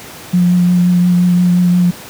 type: tone with vibrato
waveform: sine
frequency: 177.7 Hz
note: F3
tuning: 30 cents sharp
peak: -7 dBFS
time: 0.33-1.91 s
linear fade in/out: 10 ms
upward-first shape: triangle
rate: 5.7 Hz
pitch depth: 19 cents each way
effects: pink hiss -32 dBFS RMS until 2.09 s + high-pass 100 Hz 12 dB/octave